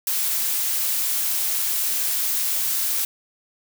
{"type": "noise", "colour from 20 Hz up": "blue", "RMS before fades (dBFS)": -23, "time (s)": [0.07, 3.05], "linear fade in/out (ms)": 2, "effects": []}